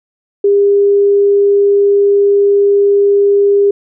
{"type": "tone", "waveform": "sine", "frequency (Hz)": 402.8, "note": "G4", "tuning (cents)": 47, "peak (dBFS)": -6, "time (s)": [0.44, 3.71], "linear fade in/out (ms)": 5, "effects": []}